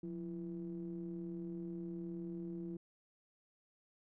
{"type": "ring-modulated tone", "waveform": "triangle", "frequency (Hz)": 79.2, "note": "D#2", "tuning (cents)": 31, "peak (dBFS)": -36, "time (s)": [0.03, 2.77], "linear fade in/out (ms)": 5, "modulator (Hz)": 257, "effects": []}